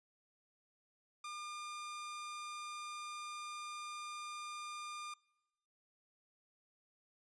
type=tone; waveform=sawtooth; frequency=1205 Hz; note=D6; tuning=44 cents sharp; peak=-40 dBFS; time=1.24-5.14 s; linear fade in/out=5 ms; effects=noise-tail reverb RT60 1.0 s tail -26 dB re dry + resampled to 22050 Hz